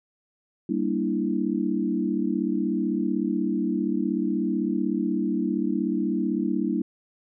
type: chord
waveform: sine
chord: E half-diminished seventh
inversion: first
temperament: equal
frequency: 196 / 233.1 / 293.7 / 329.6 Hz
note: G3 / Bb3 / D4 / E4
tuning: 0 / 0 / 0 / 0 cents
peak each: -28 dBFS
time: 0.69-6.82 s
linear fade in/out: 5 ms
effects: none